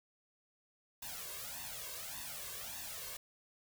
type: noise with flanger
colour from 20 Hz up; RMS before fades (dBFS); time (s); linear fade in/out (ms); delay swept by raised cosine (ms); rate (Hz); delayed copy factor
white; -45; 1.02-3.17; 5; 1.1 to 1.88; 1.7; +1
effects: none